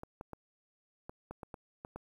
clicks, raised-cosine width 1 ms, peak -29 dBFS, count 9, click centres 0.034 / 0.211 / 0.333 / 1.095 / 1.31 / 1.432 / 1.542 / 1.849 / 1.96 s, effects 10-bit

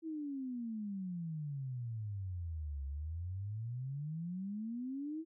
sine exponential two-way sweep, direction down then up, 329.6 to 67.8 to 329.6 Hz, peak -38 dBFS, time 0.02-5.25 s, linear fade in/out 50 ms, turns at 2.85 s, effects none

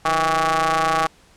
sawtooth ring-modulated tone, 163.5 Hz, E3, 14 cents flat, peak -10 dBFS, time 0.05-1.07 s, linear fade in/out 5 ms, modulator 967 Hz, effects pink hiss -53 dBFS RMS until 1.36 s + low-pass 9000 Hz 12 dB/octave

